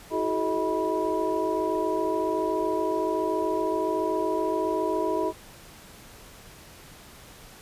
sine tone cluster, 324.6 / 372.1 / 425.9 / 633 / 978 Hz, E4 / F#4 / G#4 / D#5 / B5, -27 / +10 / +44 / +30 / -17 cents, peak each -30 dBFS, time 0.1-5.33 s, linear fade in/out 50 ms, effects pink hiss -48 dBFS RMS until 7.61 s + resampled to 32000 Hz

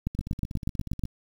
two click trains, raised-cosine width 5 ms, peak -14 / -23 dBFS, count 9 / 16, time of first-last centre 0.07-1.037 / 0.15-1.054 s, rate 8.27 / 16.6 Hz, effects 8-bit

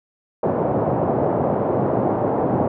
white band-pass noise, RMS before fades -20 dBFS, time 0.43-2.68 s, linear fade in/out 5 ms, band 100 to 750 Hz, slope 24 dB/octave, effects none

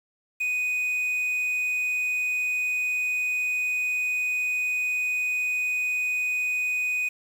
triangle tone with quantisation, 2489 Hz, D#7, in tune, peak -22 dBFS, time 0.4-7.09 s, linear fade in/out 10 ms, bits 8, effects none

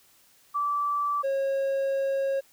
sine / triangle tone pair in turn, 1161 / 544.4 Hz, D6 / C#5, -20 / -31 cents, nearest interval octave + minor second, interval 1311 cents, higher first, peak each -24 / -22 dBFS, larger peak second, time 0.54-1.23 / 1.23-2.41 s, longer second, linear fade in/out 20 ms, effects white hiss -60 dBFS RMS until 2.52 s

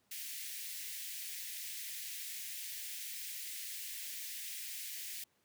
white high-pass noise, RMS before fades -44 dBFS, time 0.11-5.24 s, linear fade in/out 5 ms, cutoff 1800 Hz, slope 48 dB/octave, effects pink hiss -75 dBFS RMS until 5.44 s + high-pass 100 Hz 12 dB/octave

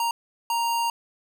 square tone bursts at uneven times, 932.3 Hz, A#5, in tune, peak -23 dBFS, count 2, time 0-0.11 / 0.5-0.9 s, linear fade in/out 2 ms, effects none

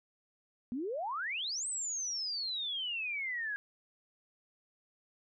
sine exponential two-way sweep, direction up then down, 230 to 8370 to 1618 Hz, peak -34 dBFS, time 0.72-3.56 s, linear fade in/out 0 ms, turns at 1.67 s, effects none

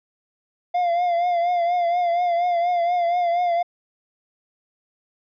triangle tone with vibrato, 698.5 Hz, F5, in tune, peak -16 dBFS, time 0.74-3.63 s, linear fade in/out 10 ms, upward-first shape triangle, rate 4.2 Hz, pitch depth 58 cents each way, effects resampled to 11025 Hz

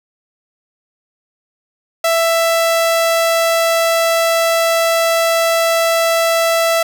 sawtooth tone, 663 Hz, E5, 10 cents sharp, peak -8 dBFS, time 2.04-6.83 s, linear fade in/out 5 ms, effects none

